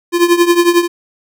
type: tone with tremolo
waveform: square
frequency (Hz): 346.1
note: F4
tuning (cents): -16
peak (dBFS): -5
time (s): 0.12-0.88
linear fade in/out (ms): 50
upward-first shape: triangle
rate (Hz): 11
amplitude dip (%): 85
effects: none